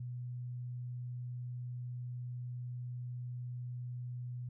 sine tone, 123.2 Hz, B2, 4 cents flat, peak -39 dBFS, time 0-4.49 s, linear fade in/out 5 ms, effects none

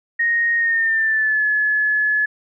sine tone with pitch glide, 1864.7 to 1709.9 Hz, A#6 to A6, 0 to -50 cents, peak -15 dBFS, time 0.19-2.26 s, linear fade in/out 10 ms, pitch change -150 cents, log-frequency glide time 0.57-1.45 s, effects none

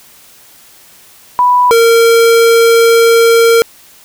sine / square tone pair in turn, 987.8 / 460.8 Hz, B5 / A#4, 0 / -20 cents, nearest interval octave + minor second, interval 1320 cents, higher first, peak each -5 dBFS, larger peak neither, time 1.39-1.71 / 1.71-3.62 s, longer second, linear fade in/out 0 ms, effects white hiss -41 dBFS RMS until 4.04 s

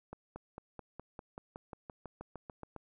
accelerating click train, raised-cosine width 1 ms, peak -30 dBFS, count 16, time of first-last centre 0.13-2.763 s, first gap 230 ms, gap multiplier 0.96, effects none

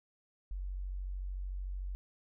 sine tone, 46.72 Hz, F#1, 18 cents sharp, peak -36 dBFS, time 0.51-1.95 s, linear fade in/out 0 ms, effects none

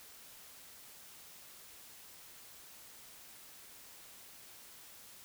silence, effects white hiss -55 dBFS RMS until 5.24 s

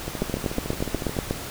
two click trains, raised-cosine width 2 ms, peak -10 / -16 dBFS, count 10 / 16, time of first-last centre 0.22-1.31 / 0.08-1.167 s, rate 8.26 / 13.8 Hz, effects pink hiss -35 dBFS RMS until 1.5 s

